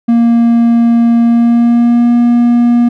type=tone with pitch glide; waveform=triangle; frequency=233.6 to 238.8 Hz; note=A#3 to A#3; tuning=+4 to +42 cents; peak=-3 dBFS; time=0.08-2.89 s; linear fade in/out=10 ms; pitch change=+38 cents; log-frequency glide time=1.23-2.13 s; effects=none